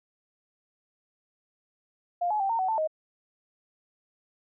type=tone with pitch steps; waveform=sine; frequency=702 / 848 / 781 / 913 / 751 / 886 / 626 Hz; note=F5 / G#5 / G5 / A#5 / F#5 / A5 / D#5; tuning=+9 / +36 / -7 / -36 / +26 / +12 / +10 cents; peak=-24 dBFS; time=2.21-2.875 s; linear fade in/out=10 ms; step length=95 ms; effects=none